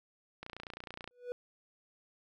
click train, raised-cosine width 0.3 ms, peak -27 dBFS, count 20, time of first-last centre 0.43-1.076 s, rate 29.4 Hz
triangle tone with exponential growth, 490.6 Hz, B4, 12 cents flat, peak -31 dBFS, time 1.11-1.32 s, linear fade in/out 0 ms, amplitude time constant 44 ms
effects none

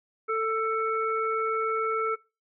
harmonic tone, 443.3 Hz, A4, 13 cents sharp, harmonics 1 / 3 / 5, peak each -28 / -27 / -37 dBFS, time 0.28-2.16 s, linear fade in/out 20 ms, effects noise-tail reverb RT60 0.3 s tail -23 dB re dry

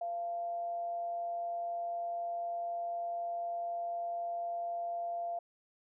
sine tone with amplitude modulation, 688 Hz, F5, 26 cents flat, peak -33 dBFS, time 0.01-5.39 s, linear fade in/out 5 ms, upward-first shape sine, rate 190 Hz, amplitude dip 25%, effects none

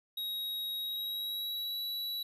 square tone with pitch glide, 3799 to 3924 Hz, A#7 to B7, +32 to -12 cents, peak -35 dBFS, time 0.17-2.23 s, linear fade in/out 5 ms, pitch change +56 cents, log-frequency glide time 0.8-1.79 s, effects none

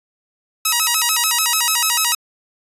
5% pulse tone with vibrato, 1108.7 Hz, C#6, in tune, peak -3 dBFS, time 0.65-2.15 s, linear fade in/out 5 ms, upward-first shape square, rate 6.8 Hz, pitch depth 260 cents each way, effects resampled to 32000 Hz

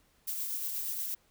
violet noise with tremolo, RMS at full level -34 dBFS, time 0.27-1.15 s, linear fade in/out 10 ms, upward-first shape triangle, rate 8.4 Hz, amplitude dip 35%, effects pink hiss -68 dBFS RMS until 1.3 s

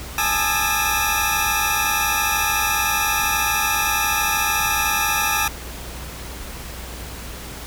20% pulse tone cluster, 824 / 877 / 1219 / 1309 / 5800 Hz, G#5 / A5 / D#6 / E6 / F#8, -14 / -6 / -36 / -13 / -35 cents, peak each -20 dBFS, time 0.18-5.48 s, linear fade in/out 2 ms, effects added 60 Hz sine -35 dBFS peak until 7.66 s + pink hiss -35 dBFS RMS until 7.66 s

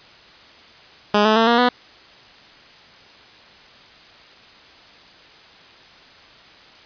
10% pulse tone with pitch steps, 207.7 / 216.8 / 226.2 / 236.1 / 246.4 Hz, G#3 / A3 / A3 / A#3 / B3, 0 / -25 / +48 / +22 / -4 cents, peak -5 dBFS, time 1.14-1.69 s, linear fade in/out 5 ms, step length 110 ms, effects white hiss -46 dBFS RMS until 6.85 s + resampled to 11025 Hz

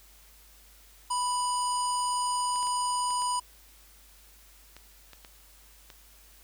harmonic tone, 987.8 Hz, B5, in tune, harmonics 1 / 3 / 5 / 7 / 9, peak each -27 / -41 / -38 / -42 / -35 dBFS, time 1.1-3.4 s, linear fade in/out 10 ms
clicks, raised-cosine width 0.2 ms, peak -29 dBFS, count 9, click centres 2.559 / 2.628 / 2.67 / 3.106 / 3.22 / 4.766 / 5.133 / 5.248 / 5.902 s
effects added 50 Hz sine -57 dBFS peak until 6.43 s + white hiss -57 dBFS RMS until 6.43 s

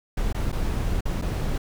brown noise with dropouts, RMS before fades -25 dBFS, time 0.17-1.58 s, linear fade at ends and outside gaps 5 ms, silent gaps 0.328-0.345 / 0.518-0.526 / 1.008-1.054 / 1.216-1.221 s, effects none

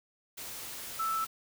sine tone in noise, 1318.5 Hz, E6, in tune, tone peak -29 dBFS, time 0.99-1.25 s, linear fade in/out 10 ms, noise white, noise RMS -42 dBFS, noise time 0.37-1.27 s, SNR +10 dB, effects none

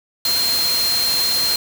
sine tone in noise, 4186 Hz, C8, in tune, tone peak -17 dBFS, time 0.25-1.56 s, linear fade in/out 2 ms, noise white, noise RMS -23 dBFS, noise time 0.25-1.56 s, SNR +3 dB, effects none

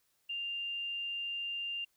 sine tone, 2794 Hz, F7, in tune, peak -35 dBFS, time 0.29-1.85 s, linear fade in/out 10 ms, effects white hiss -75 dBFS RMS until 1.96 s

